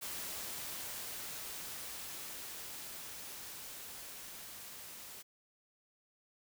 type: noise with level ramp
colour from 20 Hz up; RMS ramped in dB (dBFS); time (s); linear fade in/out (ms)
white; -42 to -50; 0.01-5.23; 20
effects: none